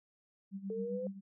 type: tone with tremolo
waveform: sine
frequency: 195.3 Hz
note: G3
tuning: 6 cents flat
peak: -36 dBFS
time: 0.51-1.21 s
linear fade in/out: 50 ms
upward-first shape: sine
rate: 7.5 Hz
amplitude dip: 80%
type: exponential sweep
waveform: sine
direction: up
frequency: 440 to 519 Hz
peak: -36 dBFS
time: 0.7-1.07 s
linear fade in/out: 2 ms
effects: none